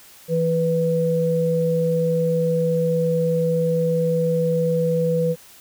sine tone pair together, 164.82 / 493.9 Hz, E3 / B4, 0 / 0 cents, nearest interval octave + perfect fifth, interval 1900 cents, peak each -21 / -19 dBFS, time 0.28-5.36 s, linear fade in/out 50 ms, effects white hiss -47 dBFS RMS until 5.6 s

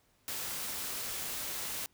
white noise, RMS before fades -38 dBFS, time 0.28-1.86 s, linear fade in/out 0 ms, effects pink hiss -70 dBFS RMS until 1.93 s

